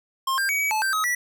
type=tone with pitch steps; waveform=square; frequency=1063 / 1591 / 2262 / 2276 / 866 / 1565 / 1270 / 1949 Hz; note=C6 / G6 / C#7 / C#7 / A5 / G6 / D#6 / B6; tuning=+27 / +25 / +34 / +45 / -28 / -3 / +35 / -23 cents; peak=-22 dBFS; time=0.27-1.15 s; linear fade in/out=5 ms; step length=110 ms; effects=none